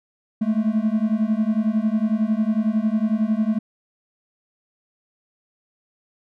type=beating tone pair; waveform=triangle; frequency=212.2 / 223.2 Hz; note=G#3 / A3; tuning=+38 / +25 cents; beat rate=11 Hz; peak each=-19 dBFS; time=0.41-3.59 s; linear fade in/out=10 ms; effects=none